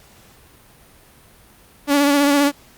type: tone with vibrato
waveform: sawtooth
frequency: 285.3 Hz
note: C#4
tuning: 50 cents sharp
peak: -9 dBFS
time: 1.87-2.52 s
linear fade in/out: 50 ms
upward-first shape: sine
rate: 15 Hz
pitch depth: 33 cents each way
effects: pink hiss -49 dBFS RMS until 2.77 s + Opus 48 kbps